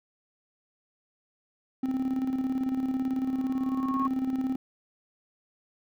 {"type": "tone with tremolo", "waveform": "triangle", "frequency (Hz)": 261.6, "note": "C4", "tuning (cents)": 0, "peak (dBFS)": -22, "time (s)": [1.83, 4.56], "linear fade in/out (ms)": 5, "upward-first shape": "square", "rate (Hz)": 18, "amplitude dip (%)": 50}
{"type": "tone with exponential growth", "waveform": "sine", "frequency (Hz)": 1094, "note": "C#6", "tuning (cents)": -23, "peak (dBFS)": -24, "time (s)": [3.24, 4.07], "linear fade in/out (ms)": 5, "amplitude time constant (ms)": 180}
{"effects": ["tanh soft clip ceiling -14 dBFS"]}